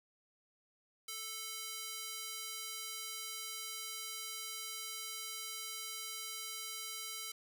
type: tone with high-pass filter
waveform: square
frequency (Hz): 440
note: A4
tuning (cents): 0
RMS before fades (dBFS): -44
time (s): 1.08-7.32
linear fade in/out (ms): 5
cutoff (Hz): 3100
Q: 0.55
effects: none